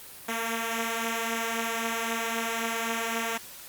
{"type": "beating tone pair", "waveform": "5% pulse", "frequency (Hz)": [227.4, 231.2], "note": ["A#3", "A#3"], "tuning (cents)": [-43, -14], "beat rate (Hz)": 3.8, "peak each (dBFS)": [-18, -23], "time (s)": [0.28, 3.38], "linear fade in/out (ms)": 10, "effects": ["white hiss -45 dBFS RMS until 3.68 s", "Opus 32 kbps"]}